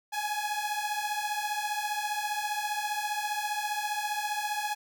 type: beating tone pair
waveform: sawtooth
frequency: 830.6 / 845.6 Hz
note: G#5 / G#5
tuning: 0 / +31 cents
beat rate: 15 Hz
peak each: -29 dBFS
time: 0.12-4.75 s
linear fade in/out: 20 ms
effects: none